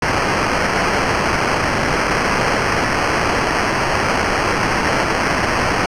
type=noise with sample-and-hold; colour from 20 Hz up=white; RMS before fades=-17 dBFS; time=0.02-5.86 s; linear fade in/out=5 ms; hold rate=3675 Hz; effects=low-pass 6000 Hz 12 dB/octave